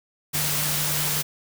sine tone in noise, 150 Hz, D3, 37 cents sharp, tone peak -31 dBFS, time 0.33-1.23 s, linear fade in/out 20 ms, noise white, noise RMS -25 dBFS, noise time 0.33-1.23 s, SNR -9 dB, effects none

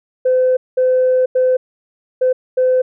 sine tone bursts at uneven times, 511 Hz, C5, 41 cents flat, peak -9 dBFS, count 5, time 0.25-0.57 / 0.77-1.26 / 1.35-1.57 / 2.21-2.33 / 2.57-2.82 s, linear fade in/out 10 ms, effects tanh soft clip ceiling -7 dBFS

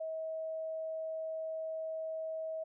sine tone, 640 Hz, D#5, 49 cents sharp, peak -36 dBFS, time 0-2.64 s, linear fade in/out 10 ms, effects none

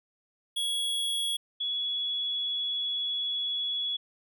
square / sine tone pair in turn, 3343 / 3378 Hz, G#7 / G#7, +11 / +29 cents, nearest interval unison, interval 18 cents, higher second, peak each -28 dBFS, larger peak neither, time 0.56-1.37 / 1.6-3.97 s, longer second, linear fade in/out 10 ms, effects none

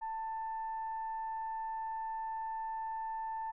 sine tone with frequency modulation, 890 Hz, A5, 20 cents sharp, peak -36 dBFS, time 0.01-3.52 s, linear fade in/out 20 ms, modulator 878 Hz, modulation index 0.24, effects none

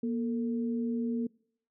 sine tone pair together, 236.8 / 447 Hz, A#3 / A4, +27 / +27 cents, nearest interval major seventh, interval 1100 cents, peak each -29 / -38 dBFS, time 0.03-1.27 s, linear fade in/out 5 ms, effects noise-tail reverb RT60 0.6 s tail -24 dB re dry

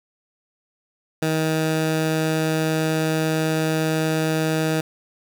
15% pulse tone, 158.3 Hz, D#3, 30 cents sharp, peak -13 dBFS, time 1.22-4.81 s, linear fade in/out 5 ms, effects none

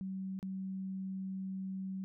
sine tone with dropouts, 190.5 Hz, G3, 49 cents flat, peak -37 dBFS, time 0.01-2.04 s, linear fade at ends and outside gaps 0 ms, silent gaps 0.39-0.428 s, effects none

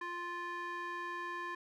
square tone with band-pass filter, 349.2 Hz, F4, in tune, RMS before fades -41 dBFS, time 0.01-1.55 s, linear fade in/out 5 ms, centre 1400 Hz, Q 8.1, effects none

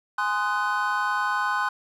triangle chord, Ab dominant seventh, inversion none, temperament just, 830.6 / 1038.3 / 1245.9 / 1495.1 Hz, Ab5 / C6 / Eb6 / Gb6, 0 / -14 / +2 / +18 cents, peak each -28 / -25 / -29 / -25 dBFS, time 0.18-1.69 s, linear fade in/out 5 ms, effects none

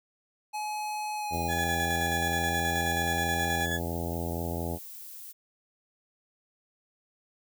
square tone with pitch glide, 847 to 802.7 Hz, G#5 to G5, +34 to +41 cents, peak -32 dBFS, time 0.53-3.66 s, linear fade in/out 20 ms, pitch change -93 cents, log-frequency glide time 1.16-1.71 s
harmonic tone, 84.4 Hz, E2, 41 cents sharp, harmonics 1 / 2 / 3 / 4 / 5 / 6 / 7 / 8 / 9 / 10, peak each -34 / -37 / -39 / -40 / -41 / -42 / -42 / -43 / -44 / -44 dBFS, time 1.3-4.79 s, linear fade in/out 50 ms
violet noise, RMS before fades -44 dBFS, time 1.32-5.33 s, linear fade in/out 20 ms
35% pulse tone with tremolo, 1700 Hz, G#6, 40 cents sharp, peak -27 dBFS, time 1.48-3.8 s, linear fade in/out 50 ms, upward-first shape square, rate 9.4 Hz, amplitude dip 40%
effects none

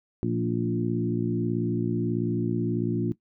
harmonic tone with a mistuned harmonic, 58.27 Hz, A#1, in tune, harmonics 2 / 3 / 4 / 5 / 6, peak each -30 / -30 / -30 / -30 / -30 dBFS, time 0.23-3.12 s, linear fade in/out 0 ms, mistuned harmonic 4, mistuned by -23 cents, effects noise-tail reverb RT60 0.1 s tail -17 dB re dry

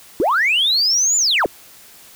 sine linear two-way sweep, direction up then down, 276.8 to 7170 to 276.8 Hz, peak -12 dBFS, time 0.2-1.46 s, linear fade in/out 0 ms, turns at 1.17 s, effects tanh soft clip ceiling -10 dBFS + white hiss -44 dBFS RMS until 2.15 s

